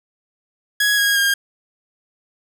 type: tone with pitch steps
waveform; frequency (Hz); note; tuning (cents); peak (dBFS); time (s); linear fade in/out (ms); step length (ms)
sawtooth; 1668 / 1641.2 / 1614.9; G#6 / G#6 / G#6; +7 / -21 / -49; -11; 0.8-1.34; 5; 180
effects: none